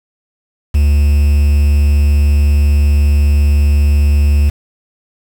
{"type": "tone with quantisation", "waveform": "triangle", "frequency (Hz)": 72.7, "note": "D2", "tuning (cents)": -17, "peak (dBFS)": -5, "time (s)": [0.74, 4.5], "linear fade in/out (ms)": 10, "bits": 5, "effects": []}